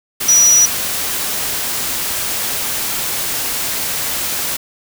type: tone in noise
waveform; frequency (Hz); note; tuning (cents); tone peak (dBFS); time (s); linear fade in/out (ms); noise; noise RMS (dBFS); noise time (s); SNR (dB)
sine; 5840; F#8; -24; -7; 0.28-0.66; 10; white; -20; 0.2-4.57; +10
effects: none